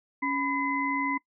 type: tone cluster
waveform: sine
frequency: 277.8 / 998 / 2043 Hz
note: C#4 / B5 / C7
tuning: +4 / +18 / -42 cents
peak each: -30 dBFS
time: 0.22-1.18 s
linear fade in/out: 10 ms
effects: noise-tail reverb RT60 0.1 s tail -22 dB re dry